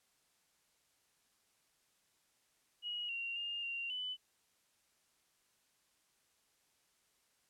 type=tone with pitch steps; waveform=sine; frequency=2899 / 2759 / 2819 / 2767 / 3001 Hz; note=F#7 / F7 / F7 / F7 / F#7; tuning=-36 / -22 / +16 / -17 / +24 cents; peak=-38 dBFS; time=2.82-4.17 s; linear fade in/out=50 ms; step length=270 ms; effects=white hiss -75 dBFS RMS until 7.49 s + low-pass 11000 Hz 12 dB/octave